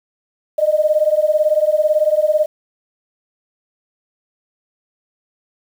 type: beating tone pair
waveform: sine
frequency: 603 / 621 Hz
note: D5 / D#5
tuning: +46 / -3 cents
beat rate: 18 Hz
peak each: -15 dBFS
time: 0.58-2.46 s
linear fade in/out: 10 ms
effects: 7-bit